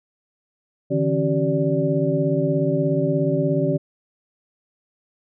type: tone cluster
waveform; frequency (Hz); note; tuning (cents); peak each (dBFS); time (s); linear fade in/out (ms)
sine; 144.8 / 161.6 / 273.1 / 381.9 / 581; D3 / E3 / C#4 / G4 / D5; -24 / -34 / -26 / -45 / -19; -24; 0.9-3.78; 20
effects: none